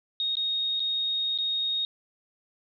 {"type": "tone with dropouts", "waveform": "sine", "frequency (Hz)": 3729, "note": "A#7", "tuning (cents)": 0, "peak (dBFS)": -25, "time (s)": [0.2, 1.85], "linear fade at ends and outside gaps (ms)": 1, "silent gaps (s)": [[0.354, 0.369], [0.796, 0.802], [1.377, 1.386]], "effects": []}